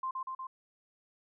sine tone with echo, 1046.5 Hz, C6, in tune, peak -32 dBFS, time 0.03-0.11 s, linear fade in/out 5 ms, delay 120 ms, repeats 3, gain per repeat -2 dB, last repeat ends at 0.47 s, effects none

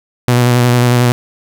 sawtooth tone with vibrato, 122.3 Hz, B2, 16 cents flat, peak -4 dBFS, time 0.28-1.12 s, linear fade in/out 0 ms, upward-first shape square, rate 11 Hz, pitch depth 19 cents each way, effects 7-bit

